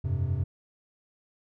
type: chord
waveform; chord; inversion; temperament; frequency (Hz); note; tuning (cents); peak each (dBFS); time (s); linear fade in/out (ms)
triangle; F suspended second; none; equal; 87.31 / 98 / 130.81; F2 / G2 / C3; 0 / 0 / 0; -28; 0.04-0.44; 10
effects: none